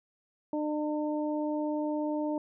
harmonic tone, 301.4 Hz, D4, 45 cents sharp, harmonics 1 / 2 / 3, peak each -30 / -34 / -39 dBFS, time 0.53-2.38 s, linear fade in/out 2 ms, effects none

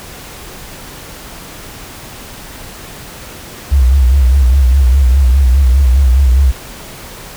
sine tone with vibrato, 65.41 Hz, C2, in tune, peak -5 dBFS, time 3.71-6.52 s, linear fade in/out 20 ms, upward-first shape sine, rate 4.9 Hz, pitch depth 120 cents each way, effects pink hiss -31 dBFS RMS until 7.36 s

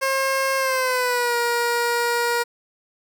15% pulse tone with pitch glide, 536 to 474.8 Hz, C5 to A#4, +42 to +32 cents, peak -13 dBFS, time 0.01-2.44 s, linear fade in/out 20 ms, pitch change -210 cents, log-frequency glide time 0.57-1.36 s, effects none

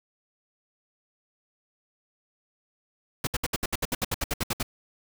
pink noise bursts, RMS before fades -27 dBFS, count 15, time 3.24-4.629 s, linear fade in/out 5 ms, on 31 ms, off 66 ms, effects none

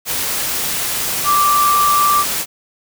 sine tone in noise, 1172 Hz, D6, 4 cents flat, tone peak -11 dBFS, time 1.24-2.25 s, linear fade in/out 50 ms, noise white, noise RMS -20 dBFS, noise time 0.05-2.46 s, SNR +6 dB, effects none

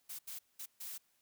blue noise bursts at uneven times, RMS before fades -45 dBFS, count 4, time 0.09-0.19 / 0.27-0.39 / 0.59-0.66 / 0.8-0.98 s, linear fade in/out 10 ms, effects white hiss -75 dBFS RMS until 1.21 s

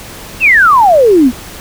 sine exponential sweep, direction down, 2794 to 229.2 Hz, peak -3 dBFS, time 0.4-1.32 s, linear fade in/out 50 ms, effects pink hiss -29 dBFS RMS until 1.6 s

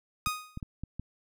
sawtooth tone with exponential decay, 1244.5 Hz, D#6, in tune, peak -22 dBFS, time 0.26-0.6 s, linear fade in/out 1 ms, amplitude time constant 73 ms
clicks, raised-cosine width 5 ms, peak -24 dBFS, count 5, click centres 0.271 / 0.574 / 0.628 / 0.836 / 0.996 s
effects none

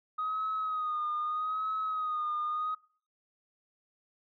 sine tone with vibrato, 1250 Hz, D#6, 8 cents sharp, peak -29 dBFS, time 0.18-2.75 s, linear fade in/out 10 ms, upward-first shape sine, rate 0.8 Hz, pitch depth 49 cents each way, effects noise-tail reverb RT60 0.5 s tail -24 dB re dry + tanh soft clip ceiling -26 dBFS

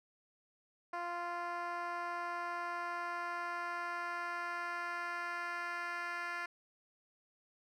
10% pulse tone with band-pass filter sweep, 347.5 Hz, F4, 9 cents flat, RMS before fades -40 dBFS, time 0.93-6.46 s, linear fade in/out 5 ms, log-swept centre 880 to 1700 Hz, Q 1.3, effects none

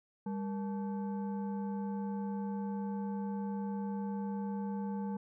sine tone with frequency modulation, 199.7 Hz, G3, 32 cents sharp, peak -34 dBFS, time 0.26-5.17 s, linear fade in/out 5 ms, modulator 671 Hz, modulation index 0.58, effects none

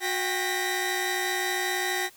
sawtooth tone cluster, 364.6 / 789 / 1858 / 1970 Hz, F#4 / G5 / A#6 / B6, -25 / +11 / -6 / -5 cents, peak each -28 dBFS, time 0-2.1 s, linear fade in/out 50 ms, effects white hiss -54 dBFS RMS until 2.16 s

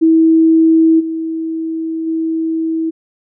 sine tone with level steps, 323.7 Hz, E4, 31 cents flat, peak -6 / -17 / -14 dBFS, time 0.01-2.91 s, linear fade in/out 20 ms, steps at 0.99 / 2.06 s, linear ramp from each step 20 ms, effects none

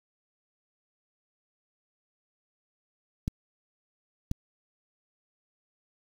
clicks, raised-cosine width 5 ms, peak -16 dBFS, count 2, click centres 3.279 / 4.314 s, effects 7-bit

